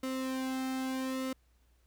sawtooth tone with flanger, 261.6 Hz, C4, in tune, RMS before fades -35 dBFS, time 0.03-1.33 s, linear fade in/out 5 ms, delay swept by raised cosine 1.2 to 1.76 ms, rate 0.77 Hz, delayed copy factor -0.8, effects added 60 Hz sine -65 dBFS peak until 1.86 s + pink hiss -74 dBFS RMS until 1.86 s

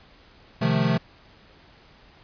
square chord, F dominant seventh, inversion second, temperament equal with one note detuned, 130.81 / 154.85 / 174.61 / 220 Hz, C3 / Eb3 / F3 / A3, 0 / -8 / 0 / 0 cents, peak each -26 dBFS, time 0.61-0.98 s, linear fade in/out 10 ms, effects pink hiss -53 dBFS RMS until 2.23 s + resampled to 11025 Hz

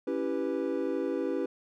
triangle chord, C# half-diminished seventh, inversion none, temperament equal, 277.2 / 329.6 / 392 / 493.9 Hz, C#4 / E4 / G4 / B4, 0 / 0 / 0 / 0 cents, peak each -32 dBFS, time 0.07-1.46 s, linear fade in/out 5 ms, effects none

